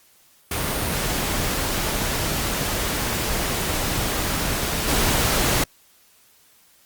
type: noise with level steps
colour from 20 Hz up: pink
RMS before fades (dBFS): -24 / -20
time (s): 0.51-5.64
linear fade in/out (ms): 5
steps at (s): 4.88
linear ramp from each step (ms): 2
effects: white hiss -56 dBFS RMS until 6.85 s + Opus 48 kbps